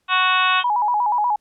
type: harmonic tone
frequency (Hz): 370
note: F#4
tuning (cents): 0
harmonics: 2 / 3 / 4 / 5 / 6 / 7 / 8 / 9 / 10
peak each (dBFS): -27 / -18 / -22 / -29 / -33 / -21 / -28 / -30 / -27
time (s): 0.08-0.64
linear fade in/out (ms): 50
type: tone with exponential decay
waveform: sine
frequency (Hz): 3172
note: G7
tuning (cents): +20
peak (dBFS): -25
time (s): 0.6-0.71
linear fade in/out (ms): 5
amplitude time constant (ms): 22
type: tone with vibrato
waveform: sine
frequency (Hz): 904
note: A5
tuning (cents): +47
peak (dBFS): -16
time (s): 0.64-1.36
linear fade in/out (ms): 5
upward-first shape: square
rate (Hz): 8.3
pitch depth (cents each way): 130
effects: pink hiss -70 dBFS RMS until 1.4 s + low-pass 12000 Hz 12 dB/octave